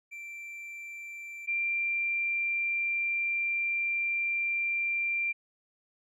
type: tone pair in turn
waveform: triangle / sine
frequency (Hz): 2349 / 2369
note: D7 / D7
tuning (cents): 0 / +14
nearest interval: unison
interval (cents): 14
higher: second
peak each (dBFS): -38 / -27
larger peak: second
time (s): 0.11-1.47 / 1.47-5.33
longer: second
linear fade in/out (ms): 20
effects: none